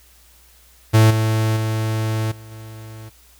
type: tone with level steps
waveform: 45% pulse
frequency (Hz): 110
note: A2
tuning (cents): 0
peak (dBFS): -9 / -16 / -19 / -37 / -34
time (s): 0.93-3.1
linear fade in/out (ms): 20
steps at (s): 1.1 / 1.56 / 2.31 / 2.51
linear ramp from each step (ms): 10
effects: added 60 Hz sine -52 dBFS peak until 3.39 s + white hiss -52 dBFS RMS until 3.39 s